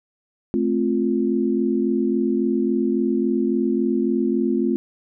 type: chord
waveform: sine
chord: F major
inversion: first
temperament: just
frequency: 218.3 / 261.9 / 349.2 Hz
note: A3 / C4 / F4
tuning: -13 / +2 / 0 cents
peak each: -22 dBFS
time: 0.54-4.76 s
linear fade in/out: 0 ms
effects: none